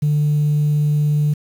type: tone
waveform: sine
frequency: 148.6 Hz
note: D3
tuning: 21 cents sharp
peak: -12 dBFS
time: 0.02-1.34 s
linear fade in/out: 10 ms
effects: tanh soft clip ceiling -11 dBFS + 7-bit